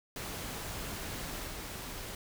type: noise with level steps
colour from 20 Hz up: pink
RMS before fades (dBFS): -40 / -42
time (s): 0.16-2.15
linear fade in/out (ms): 2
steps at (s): 1.46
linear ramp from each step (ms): 20
effects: none